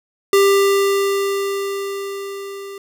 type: tone with level ramp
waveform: square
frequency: 396 Hz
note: G4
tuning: 18 cents sharp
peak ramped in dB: -10 to -31 dBFS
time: 0.33-2.78 s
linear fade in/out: 2 ms
effects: none